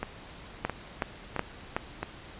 two click trains, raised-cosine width 0.5 ms, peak -12 / -16 dBFS, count 4 / 4, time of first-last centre 0.65-1.765 / 0.03-2.03 s, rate 2.69 / 1.5 Hz, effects pink hiss -47 dBFS RMS until 2.39 s + resampled to 8000 Hz

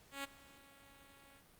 5% pulse tone with ADSR envelope, 277.2 Hz, C#4, in tune, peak -28 dBFS, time 0.11-1.45 s, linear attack 130 ms, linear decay 17 ms, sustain -22 dB, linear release 89 ms, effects pink hiss -65 dBFS RMS until 1.59 s + Opus 48 kbps

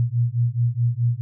sine beating tone pair, 117 / 121.7 Hz, A#2 / B2, +7 / -25 cents, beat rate 4.7 Hz, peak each -21 dBFS, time 0-1.21 s, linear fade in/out 0 ms, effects none

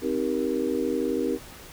sine chord, C minor seventh, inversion none, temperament just, 261.6 / 314 / 392.4 / 470.9 Hz, C4 / Eb4 / G4 / Bb4, 0 / +16 / +2 / +18 cents, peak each -29 dBFS, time 0.01-1.39 s, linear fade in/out 50 ms, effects pink hiss -45 dBFS RMS until 1.72 s

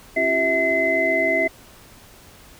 sine tone cluster, 270.5 / 339.5 / 386.4 / 652 / 2047 Hz, C#4 / F4 / G4 / E5 / C7, -42 / -49 / -25 / -19 / -38 cents, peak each -29 / -28 / -28 / -21 / -20 dBFS, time 0.16-1.48 s, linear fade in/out 10 ms, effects pink hiss -47 dBFS RMS until 2.59 s

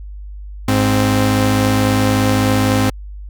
sawtooth tone pair together, 103.71 / 261.6 Hz, G#2 / C4, -2 / 0 cents, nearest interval octave + major third, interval 1602 cents, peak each -11 dBFS, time 0.68-2.9 s, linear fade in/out 5 ms, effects added 50 Hz sine -28 dBFS peak until 3.29 s

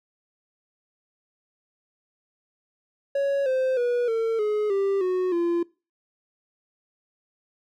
triangle tone with pitch steps, 557 / 519.7 / 484.9 / 452.4 / 422.1 / 393.9 / 367.5 / 342.9 Hz, C#5 / C5 / B4 / A4 / G#4 / G4 / F#4 / F4, +8 / -12 / -32 / +48 / +28 / +8 / -12 / -32 cents, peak -19 dBFS, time 3.15-5.63 s, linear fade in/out 5 ms, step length 310 ms, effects noise-tail reverb RT60 0.3 s tail -22 dB re dry

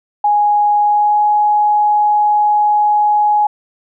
sine tone with pitch glide, 830 to 837.2 Hz, G#5 to G#5, -1 to +14 cents, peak -9 dBFS, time 0.24-3.47 s, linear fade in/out 5 ms, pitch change +15 cents, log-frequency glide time 0.8-1.23 s, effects none

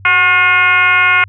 sine tone with frequency modulation, 1790 Hz, A6, 29 cents sharp, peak -7 dBFS, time 0.05-1.24 s, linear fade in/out 2 ms, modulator 351 Hz, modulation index 2.1, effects added 97 Hz sine -34 dBFS peak until 1.28 s

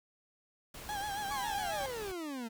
pink noise, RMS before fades -47 dBFS, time 0.74-2.12 s, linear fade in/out 5 ms
35% pulse tone with vibrato, 816 Hz, G#5, 31 cents flat, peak -34 dBFS, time 0.89-1.86 s, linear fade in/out 0 ms, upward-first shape sine, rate 7.3 Hz, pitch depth 66 cents each way
40% pulse exponential sweep, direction down, 1172 to 220 Hz, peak -37 dBFS, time 1.3-2.49 s, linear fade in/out 20 ms
effects none

